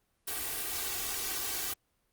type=noise with comb filter; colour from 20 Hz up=white; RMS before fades=-35 dBFS; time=0.27-1.74 s; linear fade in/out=10 ms; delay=2.6 ms; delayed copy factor=+0.8; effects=pink hiss -75 dBFS RMS until 2.12 s + Opus 32 kbps